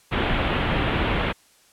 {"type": "low-pass noise", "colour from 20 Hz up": "pink", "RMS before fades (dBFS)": -23, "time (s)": [0.11, 1.33], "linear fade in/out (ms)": 20, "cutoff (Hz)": 3400, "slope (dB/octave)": 48, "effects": ["white hiss -57 dBFS RMS until 1.72 s", "low-pass 11000 Hz 12 dB/octave"]}